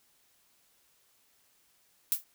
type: noise with exponential decay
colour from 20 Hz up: violet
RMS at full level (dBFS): -23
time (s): 2.12-2.24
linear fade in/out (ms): 0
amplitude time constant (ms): 25
effects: white hiss -68 dBFS RMS until 2.34 s